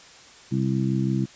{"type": "harmonic tone", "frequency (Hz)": 65.9, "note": "C2", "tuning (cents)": 13, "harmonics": [2, 3, 4, 5], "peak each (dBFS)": [-24, -25, -31, -29], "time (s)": [0.51, 1.26], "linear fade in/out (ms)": 20, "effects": ["white hiss -48 dBFS RMS until 1.35 s", "resampled to 16000 Hz"]}